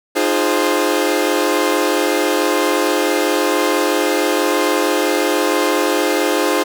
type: chord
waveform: sawtooth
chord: F minor seventh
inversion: third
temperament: equal with one note detuned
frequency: 304.7 / 349.2 / 415.3 / 523.3 Hz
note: Eb4 / F4 / Ab4 / C5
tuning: -36 / 0 / 0 / 0 cents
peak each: -16 dBFS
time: 0.15-6.64 s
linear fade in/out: 20 ms
effects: none